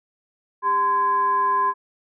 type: tone with frequency modulation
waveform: sine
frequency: 1027 Hz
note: C6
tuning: 33 cents flat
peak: -17 dBFS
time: 0.62-1.74 s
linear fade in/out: 50 ms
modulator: 630 Hz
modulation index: 0.35
effects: none